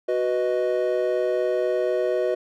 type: chord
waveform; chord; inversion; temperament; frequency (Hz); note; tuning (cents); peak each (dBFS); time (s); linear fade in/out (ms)
triangle; B major; second; equal; 370 / 493.9 / 622.3; F#4 / B4 / D#5; 0 / 0 / 0; -23; 0.08-2.35; 10
effects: none